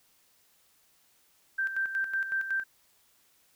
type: tone with tremolo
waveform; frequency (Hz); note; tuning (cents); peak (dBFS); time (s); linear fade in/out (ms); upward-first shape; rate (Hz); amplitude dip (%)
sine; 1568; G6; 0; -26; 1.58-2.64; 10; square; 5.4; 60
effects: white hiss -66 dBFS RMS until 3.55 s